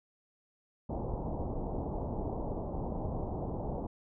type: low-pass noise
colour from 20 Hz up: pink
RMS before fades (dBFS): -36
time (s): 0.89-3.87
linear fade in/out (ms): 10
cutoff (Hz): 910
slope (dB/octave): 48
effects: none